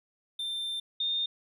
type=tone pair in turn; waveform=triangle / sine; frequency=3581 / 3641 Hz; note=A7 / A#7; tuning=+30 / -41 cents; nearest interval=unison; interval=29 cents; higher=second; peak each=-30 / -27 dBFS; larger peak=second; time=0.39-0.8 / 1-1.26 s; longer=first; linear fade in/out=5 ms; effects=none